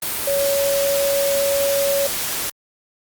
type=tone in noise; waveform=sine; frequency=560 Hz; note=C#5; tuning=18 cents sharp; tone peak=-17 dBFS; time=0.27-2.07 s; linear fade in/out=5 ms; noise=white; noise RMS=-24 dBFS; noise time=0.02-2.5 s; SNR=+4 dB; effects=Opus 32 kbps